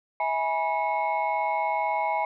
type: tone cluster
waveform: sine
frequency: 646 / 830 / 972 / 2181 Hz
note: E5 / G#5 / B5 / C#7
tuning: -35 / -1 / -28 / -29 cents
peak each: -30 / -26 / -28 / -33 dBFS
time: 0.2-2.25 s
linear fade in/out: 2 ms
effects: tanh soft clip ceiling -15 dBFS